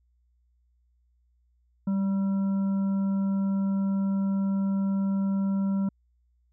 harmonic tone with a mistuned harmonic, 193.5 Hz, G3, 22 cents flat, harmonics 1 / 3 / 5 / 7, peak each -23 / -43 / -46 / -49 dBFS, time 1.87-5.89 s, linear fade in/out 5 ms, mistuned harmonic 1, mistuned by +21 cents, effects added 60 Hz sine -64 dBFS peak until 6.52 s

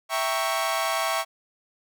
sawtooth chord, E diminished seventh, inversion none, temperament equal, 659.3 / 784 / 932.3 / 1108.7 Hz, E5 / G5 / Bb5 / Db6, 0 / 0 / 0 / 0 cents, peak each -24 / -27 / -30 / -24 dBFS, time 0.09-1.25 s, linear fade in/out 50 ms, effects none

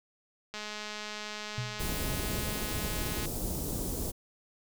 click train, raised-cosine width 0.2 ms, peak -22 dBFS, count 574, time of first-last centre 0.54-3.256 s, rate 211 Hz
sine tone with exponential decay, 123.7 Hz, B2, 3 cents sharp, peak -29 dBFS, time 1.58-1.95 s, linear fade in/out 0 ms, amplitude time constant 80 ms
pink band-stop noise, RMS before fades -34 dBFS, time 1.79-4.12 s, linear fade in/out 20 ms, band 500 to 7500 Hz, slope 12 dB/octave
effects none

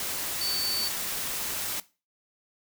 sine tone in noise, 4522 Hz, C#8, 34 cents sharp, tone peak -29 dBFS, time 0.41-0.88 s, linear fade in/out 2 ms, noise white, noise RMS -32 dBFS, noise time 0-1.8 s, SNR 0 dB, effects noise-tail reverb RT60 0.3 s tail -18 dB re dry

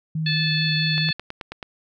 sine tone with vibrato, 156.7 Hz, D#3, 13 cents sharp, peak -22 dBFS, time 0.15-1.11 s, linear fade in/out 5 ms, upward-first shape triangle, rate 4.6 Hz, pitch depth 25 cents each way
harmonic tone, 872 Hz, A5, 16 cents flat, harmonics 2 / 3 / 4 / 5, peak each -28 / -28 / -27 / -25 dBFS, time 0.26-1.13 s, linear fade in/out 5 ms
click train, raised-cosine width 0.3 ms, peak -16 dBFS, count 7, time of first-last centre 0.98-1.628 s, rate 9.26 Hz
effects none

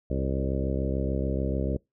harmonic tone with a mistuned harmonic, 66.8 Hz, C2, 36 cents sharp, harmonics 1 / 2 / 3 / 4 / 5 / 6 / 7 / 8 / 9, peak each -29 / -32 / -34 / -35 / -36 / -37 / -37 / -38 / -39 dBFS, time 0.1-1.77 s, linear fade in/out 5 ms, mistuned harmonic 8, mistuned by +15 cents, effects noise-tail reverb RT60 0.2 s tail -26 dB re dry

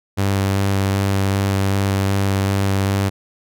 sawtooth tone with vibrato, 98 Hz, G2, in tune, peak -12 dBFS, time 0.17-3.1 s, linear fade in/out 20 ms, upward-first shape square, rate 2.6 Hz, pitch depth 9 cents each way, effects none

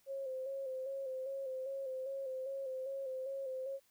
sine tone with vibrato, 532 Hz, C5, 29 cents sharp, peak -38 dBFS, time 0.06-3.8 s, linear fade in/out 50 ms, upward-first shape square, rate 2.5 Hz, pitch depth 40 cents each way, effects white hiss -72 dBFS RMS until 3.9 s

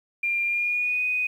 sine tone with pitch glide, 2392 to 2491 Hz, D7 to D#7, +31 to +1 cents, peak -22 dBFS, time 0.23-1.27 s, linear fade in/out 5 ms, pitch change +70 cents, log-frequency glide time 0.46-1.03 s, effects 9-bit

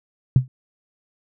sine tone with exponential decay, 128.6 Hz, C3, 30 cents flat, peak -6 dBFS, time 0.36-0.48 s, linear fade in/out 2 ms, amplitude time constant 25 ms, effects none

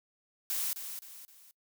blue noise with echo, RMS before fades -33 dBFS, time 0.5-0.73 s, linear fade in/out 0 ms, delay 260 ms, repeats 3, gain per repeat -8 dB, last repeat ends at 1.51 s, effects noise-tail reverb RT60 0.1 s tail -23 dB re dry

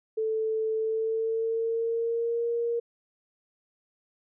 sine tone with pitch glide, 440 to 468.9 Hz, A4 to A#4, 0 to +10 cents, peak -25 dBFS, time 0.17-2.8 s, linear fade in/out 10 ms, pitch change +110 cents, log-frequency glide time 0.76-2.47 s, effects none

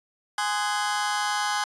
sawtooth chord, Ab dominant seventh, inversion none, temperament just, 830.6 / 1038.3 / 1245.9 / 1495.1 Hz, Ab5 / C6 / Eb6 / Gb6, 0 / -14 / +2 / +18 cents, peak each -23 / -27 / -28 / -28 dBFS, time 0.38-1.64 s, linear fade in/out 2 ms, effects resampled to 22050 Hz

